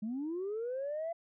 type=linear sweep; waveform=sine; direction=up; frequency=204.4 to 682 Hz; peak=-33 dBFS; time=0.02-1.13 s; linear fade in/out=10 ms; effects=tanh soft clip ceiling -31 dBFS